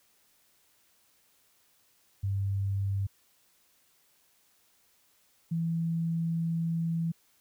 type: tone pair in turn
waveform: sine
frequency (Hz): 98.5 / 165.66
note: G2 / E3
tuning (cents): +9 / +9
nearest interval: major sixth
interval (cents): 900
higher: second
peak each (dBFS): -27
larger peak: neither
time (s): 2.23-3.07 / 5.51-7.12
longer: second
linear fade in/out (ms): 10
effects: white hiss -67 dBFS RMS until 7.4 s